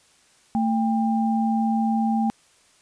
sine tone pair together, 223.6 / 796.8 Hz, A3 / G5, +28 / +28 cents, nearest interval octave + minor seventh, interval 2200 cents, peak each -20 / -25 dBFS, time 0.55-2.3 s, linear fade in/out 0 ms, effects white hiss -58 dBFS RMS until 2.81 s + resampled to 22050 Hz

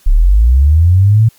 sine linear sweep, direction up, 31.26 to 115.2 Hz, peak -4 dBFS, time 0.06-1.29 s, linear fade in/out 10 ms, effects white hiss -48 dBFS RMS until 1.38 s + MP3 96 kbps

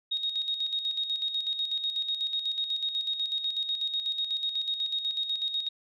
sine tone with tremolo, 3744 Hz, A#7, 7 cents sharp, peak -26 dBFS, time 0.11-5.69 s, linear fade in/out 10 ms, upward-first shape square, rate 8.1 Hz, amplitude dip 55%, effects none

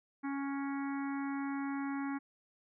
harmonic tone with a mistuned harmonic, 277.2 Hz, C#4, in tune, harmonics 1 / 3 / 4 / 5 / 6 / 7 / 8, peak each -35 / -45 / -47 / -49 / -51 / -52 / -53 dBFS, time 0.23-2.19 s, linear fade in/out 20 ms, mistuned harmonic 5, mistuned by +18 cents, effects none

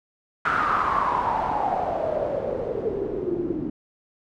white noise with low-pass filter sweep, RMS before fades -25 dBFS, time 0.45-3.7 s, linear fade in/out 5 ms, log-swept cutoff 1400 to 300 Hz, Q 7.4, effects none

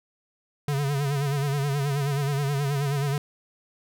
square tone with vibrato, 141.2 Hz, C#3, 32 cents sharp, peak -24 dBFS, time 0.68-3.18 s, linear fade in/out 2 ms, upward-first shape sine, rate 9.4 Hz, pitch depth 68 cents each way, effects none

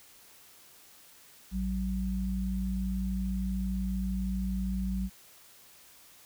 sine tone pair together, 56.07 / 188.6 Hz, A1 / F#3, +33 / +33 cents, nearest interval octave + major sixth, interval 2100 cents, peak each -32 / -31 dBFS, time 1.51-5.1 s, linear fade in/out 50 ms, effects white hiss -56 dBFS RMS until 6.25 s

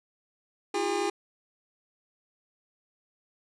square tone cluster, 323.6 / 355.7 / 406.2 / 811 Hz, E4 / F4 / G#4 / G#5, -32 / +32 / -38 / -41 cents, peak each -36 / -33 / -31 / -33 dBFS, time 0.74-1.1 s, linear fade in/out 5 ms, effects resampled to 22050 Hz

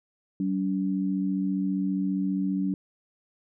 sine tone pair together, 190.41 / 285.3 Hz, F#3 / C#4, +50 / +50 cents, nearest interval perfect fifth, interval 700 cents, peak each -26 / -28 dBFS, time 0.4-2.74 s, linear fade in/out 2 ms, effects none

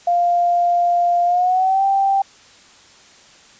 sine tone with pitch glide, 698.5 to 784 Hz, F5 to G5, 0 to 0 cents, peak -13 dBFS, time 0.07-2.22 s, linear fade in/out 5 ms, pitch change +200 cents, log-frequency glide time 1.25-1.84 s, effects white hiss -47 dBFS RMS until 3.59 s + resampled to 16000 Hz

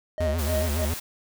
triangle tone with tremolo, 622.3 Hz, D#5, in tune, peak -22 dBFS, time 0.18-0.85 s, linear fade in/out 0 ms, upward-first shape sine, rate 3.2 Hz, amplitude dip 100%
square tone with vibrato, 77.78 Hz, D#2, in tune, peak -25 dBFS, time 0.2-0.94 s, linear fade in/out 5 ms, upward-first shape sine, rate 7.2 Hz, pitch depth 150 cents each way
white noise, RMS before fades -35 dBFS, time 0.38-1 s, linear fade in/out 10 ms
effects none

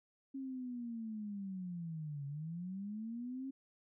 sine linear two-way sweep, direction down then up, 272.4 to 138.59 to 272.4 Hz, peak -40 dBFS, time 0.34-3.51 s, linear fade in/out 10 ms, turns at 2.26 s, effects none

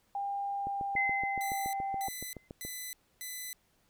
sine tone with pitch glide, 800 to 784 Hz, G5 to G5, +35 to 0 cents, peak -32 dBFS, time 0.15-2.08 s, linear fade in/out 2 ms, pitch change -35 cents, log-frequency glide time 0.53-1.95 s
click train, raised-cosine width 2 ms, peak -29 dBFS, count 15, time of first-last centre 0.67-2.65 s, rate 7.07 Hz
sine tone with exponential decay, 2057 Hz, C7, 30 cents flat, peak -26 dBFS, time 0.96-2.48 s, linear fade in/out 5 ms, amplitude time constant 330 ms
5% pulse tone bursts, 2005 Hz, B6, 26 cents sharp, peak -29 dBFS, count 4, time 1.41-3.53 s, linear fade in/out 0 ms, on 320 ms, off 280 ms
effects pink hiss -71 dBFS RMS until 3.89 s

